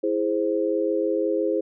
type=chord; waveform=sine; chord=E augmented; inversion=none; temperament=equal; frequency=329.6 / 415.3 / 523.3 Hz; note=E4 / G#4 / B#4; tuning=0 / 0 / 0 cents; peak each=-25 dBFS; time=0.03-1.61 s; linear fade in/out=10 ms; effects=none